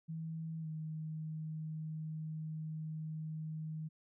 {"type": "tone with pitch glide", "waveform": "sine", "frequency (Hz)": [161.4, 156.81], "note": ["E3", "D#3"], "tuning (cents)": [-36, 14], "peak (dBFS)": -39, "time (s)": [0.08, 3.89], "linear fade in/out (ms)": 20, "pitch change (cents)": -50, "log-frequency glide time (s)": [0.61, 0.67], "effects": []}